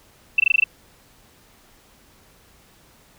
sine tone bursts, 2670 Hz, E7, 22 cents sharp, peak -11 dBFS, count 7, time 0.38-0.64 s, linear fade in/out 5 ms, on 20 ms, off 20 ms, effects pink hiss -54 dBFS RMS until 3.18 s

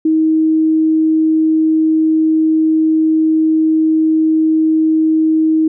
sine tone, 316.5 Hz, D#4, 30 cents sharp, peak -9 dBFS, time 0.05-5.68 s, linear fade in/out 5 ms, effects none

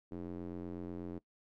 square tone with band-pass filter, 44.06 Hz, F1, 16 cents sharp, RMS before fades -43 dBFS, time 0.11-1.19 s, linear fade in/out 10 ms, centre 310 Hz, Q 1.9, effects noise-tail reverb RT60 0.1 s tail -22 dB re dry

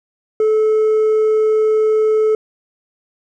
triangle tone with hard clipping, 433.8 Hz, A4, 25 cents flat, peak -10 dBFS, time 0.4-2.35 s, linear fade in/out 2 ms, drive 1 dB, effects none

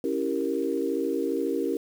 sine chord, C# diminished seventh, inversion none, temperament equal, 277.2 / 329.6 / 392 / 466.2 Hz, C#4 / E4 / G4 / Bb4, 0 / 0 / 0 / 0 cents, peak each -30 dBFS, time 0.04-1.77 s, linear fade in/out 2 ms, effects 8-bit

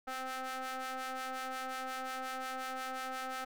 sawtooth ring-modulated tone, 260.7 Hz, C4, 6 cents flat, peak -31 dBFS, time 0.07-3.45 s, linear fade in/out 10 ms, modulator 1040 Hz, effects none

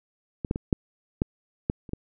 clicks, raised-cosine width 3 ms, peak -16 / -11 / -17 / -7 / -9 / -10 / -29 / -16 dBFS, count 8, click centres 0.448 / 0.511 / 0.559 / 0.728 / 1.219 / 1.699 / 1.892 / 1.934 s, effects none

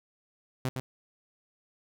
sawtooth tone with echo, 129.2 Hz, C3, 21 cents flat, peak -24 dBFS, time 0.65-0.69 s, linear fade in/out 0 ms, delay 110 ms, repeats 1, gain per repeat -4 dB, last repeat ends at 0.8 s, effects none

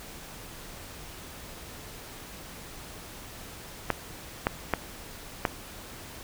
clicks, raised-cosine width 0.5 ms, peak -8 dBFS, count 4, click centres 3.903 / 4.469 / 4.737 / 5.452 s, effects pink hiss -44 dBFS RMS until 6.23 s

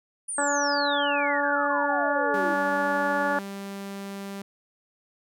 sine exponential sweep, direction down, 9750 to 311.9 Hz, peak -29 dBFS, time 0.28-2.54 s, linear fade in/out 10 ms
harmonic tone, 286.7 Hz, D4, 42 cents flat, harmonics 1 / 2 / 3 / 4 / 5 / 6, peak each -32 / -28 / -28 / -32 / -29 / -31 dBFS, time 0.38-3.39 s, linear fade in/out 2 ms
sawtooth tone with pitch glide, 196 to 197.71 Hz, G3 to G3, 0 to +15 cents, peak -30 dBFS, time 2.34-4.42 s, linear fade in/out 2 ms, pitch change +15 cents, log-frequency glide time 2.75-2.83 s
effects none

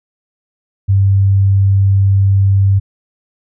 sine tone, 98 Hz, G2, in tune, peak -7 dBFS, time 0.88-2.8 s, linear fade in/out 20 ms, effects none

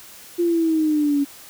sine exponential sweep, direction down, 349.2 to 280 Hz, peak -16 dBFS, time 0.38-1.25 s, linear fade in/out 20 ms, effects white hiss -43 dBFS RMS until 1.49 s

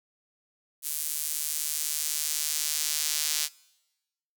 sawtooth tone with high-pass filter sweep, 152 Hz, D#3, 40 cents flat, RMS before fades -30 dBFS, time 0.82-3.49 s, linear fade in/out 50 ms, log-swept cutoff 9700 to 4900 Hz, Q 0.89, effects noise-tail reverb RT60 1.0 s tail -23 dB re dry

